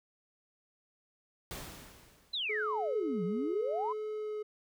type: noise with exponential decay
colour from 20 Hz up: pink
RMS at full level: -41 dBFS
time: 1.51-2.71 s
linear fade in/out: 0 ms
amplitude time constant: 260 ms
type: exponential two-way sweep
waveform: sine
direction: down then up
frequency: 4139 to 168.3 to 1071 Hz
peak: -32 dBFS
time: 2.33-3.93 s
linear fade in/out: 10 ms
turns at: 3.24 s
type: tone with vibrato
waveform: triangle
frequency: 425.5 Hz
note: G#4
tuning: 42 cents sharp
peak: -33 dBFS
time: 2.49-4.43 s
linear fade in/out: 10 ms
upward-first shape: sine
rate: 0.82 Hz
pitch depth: 13 cents each way
effects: none